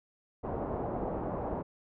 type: low-pass noise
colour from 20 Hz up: white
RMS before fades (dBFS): -35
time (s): 0.43-1.63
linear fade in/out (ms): 20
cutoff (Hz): 800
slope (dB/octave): 24
effects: none